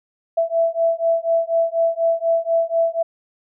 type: beating tone pair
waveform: sine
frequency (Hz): 662 / 666.1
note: E5 / E5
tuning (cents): +7 / +18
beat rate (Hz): 4.1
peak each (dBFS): -19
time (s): 0.37-3.03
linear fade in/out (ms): 10
effects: none